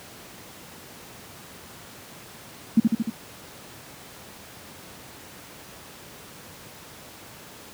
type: tone with echo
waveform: sine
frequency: 224.8 Hz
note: A3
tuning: 37 cents sharp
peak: -11 dBFS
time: 2.77-2.8 s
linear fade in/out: 5 ms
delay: 75 ms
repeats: 4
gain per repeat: -3 dB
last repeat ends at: 3.1 s
effects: pink hiss -44 dBFS RMS until 7.73 s + high-pass 100 Hz 12 dB/octave